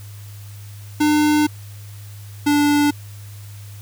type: tone pair in turn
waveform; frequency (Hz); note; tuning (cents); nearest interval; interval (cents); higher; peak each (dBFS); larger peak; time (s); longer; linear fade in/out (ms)
square; 300 / 292; D4 / D4; +37 / -10; unison; 47; first; -14; neither; 1-1.47 / 2.46-2.91; first; 10
effects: added 102 Hz sine -34 dBFS peak until 3.81 s + white hiss -46 dBFS RMS until 3.81 s